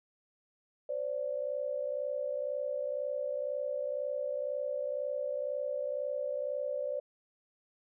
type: tone pair together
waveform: sine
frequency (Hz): 518 / 580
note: C5 / D5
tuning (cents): -17 / -22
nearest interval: major second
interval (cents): 195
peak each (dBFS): -36 / -34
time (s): 0.89-7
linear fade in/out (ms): 5
effects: none